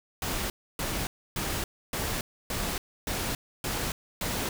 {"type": "noise bursts", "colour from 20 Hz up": "pink", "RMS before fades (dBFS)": -31, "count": 8, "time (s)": [0.22, 4.49], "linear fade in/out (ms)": 2, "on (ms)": 280, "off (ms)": 290, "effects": []}